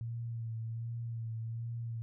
sine tone with vibrato, 114.9 Hz, A#2, 25 cents flat, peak -36 dBFS, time 0.01-2.02 s, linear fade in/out 0 ms, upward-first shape sine, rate 1.3 Hz, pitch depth 33 cents each way, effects none

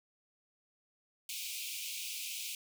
pink high-pass noise, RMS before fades -41 dBFS, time 1.29-2.55 s, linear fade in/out 2 ms, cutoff 2300 Hz, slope 96 dB/octave, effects none

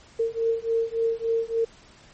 sine beating tone pair, 454.6 / 458.1 Hz, A#4 / A#4, -43 / -30 cents, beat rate 3.5 Hz, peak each -25 dBFS, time 0.19-1.65 s, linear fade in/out 10 ms, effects pink hiss -52 dBFS RMS until 2.13 s + MP3 32 kbps

